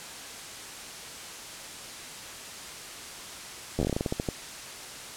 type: slowing click train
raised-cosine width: 2 ms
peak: -14 dBFS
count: 14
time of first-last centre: 3.79-4.288 s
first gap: 11 ms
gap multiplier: 1.19
effects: white hiss -41 dBFS RMS until 5.16 s + low-pass 9000 Hz 12 dB/octave